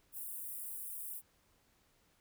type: high-pass noise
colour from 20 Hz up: white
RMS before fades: -44 dBFS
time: 0.12-1.22 s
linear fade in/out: 50 ms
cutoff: 9000 Hz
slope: 48 dB/octave
effects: pink hiss -72 dBFS RMS until 2.2 s